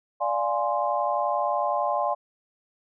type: chord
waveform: sine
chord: D half-diminished seventh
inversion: none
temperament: equal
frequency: 587.3 / 698.5 / 830.6 / 1046.5 Hz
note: D5 / F5 / Ab5 / C6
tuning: 0 / 0 / 0 / 0 cents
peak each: -28 dBFS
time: 0.2-2.15 s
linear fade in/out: 20 ms
effects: none